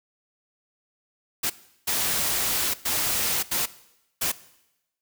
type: noise bursts at uneven times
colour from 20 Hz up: white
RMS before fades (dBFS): -25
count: 5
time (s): 1.43-1.5 / 1.87-2.74 / 2.85-3.43 / 3.51-3.66 / 4.21-4.32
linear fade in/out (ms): 10
effects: noise-tail reverb RT60 0.9 s tail -18 dB re dry